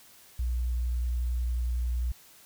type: tone with vibrato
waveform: sine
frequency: 60.5 Hz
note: B1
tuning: 35 cents flat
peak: -26 dBFS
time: 0.39-2.12 s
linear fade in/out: 5 ms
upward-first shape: sine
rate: 11 Hz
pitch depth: 14 cents each way
effects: white hiss -55 dBFS RMS until 2.45 s